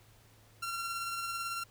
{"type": "tone with tremolo", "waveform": "sawtooth", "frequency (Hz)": 1369, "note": "F6", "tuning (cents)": -35, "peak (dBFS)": -30, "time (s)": [0.62, 1.64], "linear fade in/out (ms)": 10, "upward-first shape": "triangle", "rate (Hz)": 18, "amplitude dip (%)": 35, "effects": ["added 108 Hz sine -62 dBFS peak until 1.7 s", "pink hiss -63 dBFS RMS until 1.7 s"]}